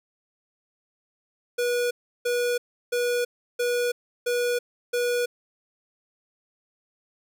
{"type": "tone bursts", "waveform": "square", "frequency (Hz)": 485.3, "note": "B4", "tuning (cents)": -30, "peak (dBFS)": -23, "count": 6, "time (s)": [1.58, 5.26], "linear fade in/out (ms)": 10, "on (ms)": 330, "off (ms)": 340, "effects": []}